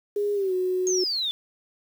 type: tone with pitch glide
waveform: sine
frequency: 410.7 to 368 Hz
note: G#4 to F#4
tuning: -19 to -9 cents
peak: -22 dBFS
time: 0.16-1.04 s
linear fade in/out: 5 ms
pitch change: -190 cents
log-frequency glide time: 0.34-0.53 s
type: exponential sweep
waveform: sine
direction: down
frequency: 6600 to 3445 Hz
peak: -24 dBFS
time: 0.87-1.31 s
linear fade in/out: 0 ms
effects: 8-bit